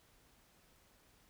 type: silence
effects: pink hiss -68 dBFS RMS until 1.29 s